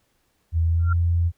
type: tone with pitch glide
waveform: sine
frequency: 82.41 to 85.32 Hz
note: E2 to F2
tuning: 0 to -40 cents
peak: -17 dBFS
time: 0.52-1.32 s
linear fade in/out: 50 ms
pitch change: +60 cents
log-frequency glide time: 0.63-0.93 s
type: tone with exponential growth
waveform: sine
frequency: 1377 Hz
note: F6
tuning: 25 cents flat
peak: -23 dBFS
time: 0.79-0.93 s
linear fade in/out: 5 ms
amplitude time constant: 29 ms
effects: pink hiss -68 dBFS RMS until 1.37 s